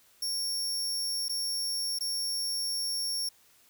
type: tone with dropouts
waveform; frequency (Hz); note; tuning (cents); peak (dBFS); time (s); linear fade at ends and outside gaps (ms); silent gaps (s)
sawtooth; 5500; F8; -27; -27; 0.22-3.29; 5; 1.284-1.294 / 1.988-2.007
effects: white hiss -62 dBFS RMS until 3.69 s